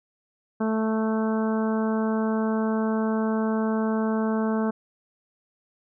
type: harmonic tone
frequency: 220 Hz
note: A3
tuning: in tune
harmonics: 1 / 2 / 3 / 4 / 5 / 6 / 7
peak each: -23 / -29 / -33 / -35 / -37 / -39 / -40 dBFS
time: 0.6-4.71 s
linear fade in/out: 10 ms
effects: none